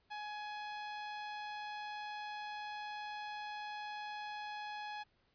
sawtooth tone, 839 Hz, G#5, 17 cents sharp, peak -38 dBFS, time 0.1-5.04 s, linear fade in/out 20 ms, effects pink hiss -75 dBFS RMS until 5.34 s + resampled to 11025 Hz

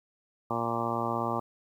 harmonic tone, 116.54 Hz, A#2, in tune, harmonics 1 / 2 / 3 / 4 / 5 / 6 / 7 / 8 / 9 / 10, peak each -38 / -36 / -37 / -39 / -37 / -38 / -36 / -37 / -37 / -35 dBFS, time 0.5-1.4 s, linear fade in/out 5 ms, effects 10-bit

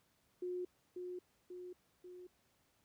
sine tone with echo, 360.4 Hz, F#4, 45 cents flat, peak -38 dBFS, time 0.42-0.65 s, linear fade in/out 5 ms, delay 540 ms, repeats 3, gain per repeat -4 dB, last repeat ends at 2.27 s, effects pink hiss -75 dBFS RMS until 2.84 s + high-pass 60 Hz 12 dB/octave

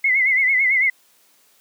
sine tone with vibrato, 2093 Hz, C7, in tune, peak -14 dBFS, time 0.04-0.9 s, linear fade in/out 5 ms, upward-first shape sine, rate 9 Hz, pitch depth 88 cents each way, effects white hiss -57 dBFS RMS until 1.6 s + high-pass 200 Hz 12 dB/octave

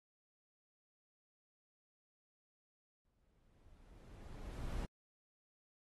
brown noise with exponential growth, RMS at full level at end -39 dBFS, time 3.05-4.85 s, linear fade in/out 1 ms, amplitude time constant 390 ms, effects AAC 32 kbps

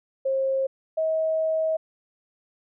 sine tone pair in turn, 535 / 637.7 Hz, C5 / D#5, +38 / +42 cents, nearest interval minor third, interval 304 cents, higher second, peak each -21 dBFS, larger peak neither, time 0.25-0.67 / 0.97-1.77 s, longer second, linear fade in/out 10 ms, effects none

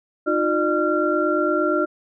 sine tone cluster, 309.3 / 357.9 / 602 / 1375 Hz, D#4 / F4 / D5 / F6, -10 / +42 / +43 / -27 cents, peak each -23 dBFS, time 0.26-1.86 s, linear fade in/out 20 ms, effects none

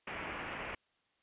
white low-pass noise, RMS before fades -42 dBFS, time 0.07-0.75 s, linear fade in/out 5 ms, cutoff 2700 Hz, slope 48 dB/octave, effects white hiss -75 dBFS RMS until 1.22 s + resampled to 8000 Hz

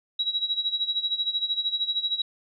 sine tone with tremolo, 3873 Hz, B7, 35 cents flat, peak -21 dBFS, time 0.19-2.22 s, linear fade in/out 5 ms, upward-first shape sine, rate 13 Hz, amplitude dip 80%, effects none

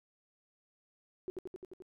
sine tone with echo, 369.8 Hz, F#4, 1 cent flat, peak -35 dBFS, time 1.28-1.3 s, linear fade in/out 0 ms, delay 87 ms, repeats 6, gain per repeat -2 dB, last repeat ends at 1.822 s, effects none

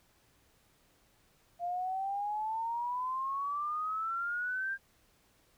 sine exponential sweep, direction up, 691 to 1604 Hz, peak -32 dBFS, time 1.59-4.78 s, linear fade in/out 50 ms, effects pink hiss -68 dBFS RMS until 5.57 s

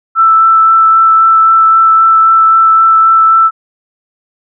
sine tone with vibrato, 1325 Hz, E6, 9 cents sharp, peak -3 dBFS, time 0.15-3.51 s, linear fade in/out 50 ms, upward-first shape sine, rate 3.8 Hz, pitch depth 9 cents each way, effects none

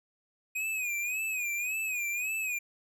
square tone with vibrato, 2489 Hz, D#7, in tune, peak -31 dBFS, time 0.55-2.59 s, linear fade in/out 10 ms, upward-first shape sine, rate 1.8 Hz, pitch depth 100 cents each way, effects none

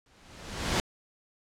pink noise with exponential growth, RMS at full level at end -24 dBFS, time 0.06-0.8 s, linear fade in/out 1 ms, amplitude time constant 160 ms, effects low-pass 7000 Hz 12 dB/octave

